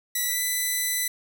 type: tone with pitch glide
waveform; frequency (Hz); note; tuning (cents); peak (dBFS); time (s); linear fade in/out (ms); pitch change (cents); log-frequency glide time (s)
5% pulse; 1961 to 1996.4; B6 to B6; -13 to +18; -14; 0.15-1.08; 5; +31; 0.26-0.41
effects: 8-bit